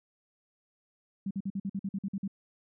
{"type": "tone bursts", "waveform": "sine", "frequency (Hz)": 196, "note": "G3", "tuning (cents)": 0, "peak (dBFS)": -30, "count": 11, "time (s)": [1.26, 2.278], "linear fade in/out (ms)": 5, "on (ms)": 48, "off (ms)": 49, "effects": []}